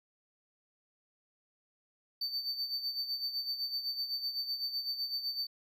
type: tone with tremolo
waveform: triangle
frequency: 4565 Hz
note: D8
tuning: 50 cents flat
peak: -30 dBFS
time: 2.21-5.47 s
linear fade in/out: 5 ms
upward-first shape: sine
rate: 7.9 Hz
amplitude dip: 65%
effects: none